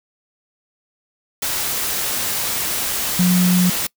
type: tone in noise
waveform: sine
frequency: 180 Hz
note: F#3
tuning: 47 cents flat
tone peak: -12 dBFS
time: 3.19-3.7 s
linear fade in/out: 5 ms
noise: white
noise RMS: -22 dBFS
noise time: 1.42-3.87 s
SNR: +7 dB
effects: noise-tail reverb RT60 0.1 s tail -24 dB re dry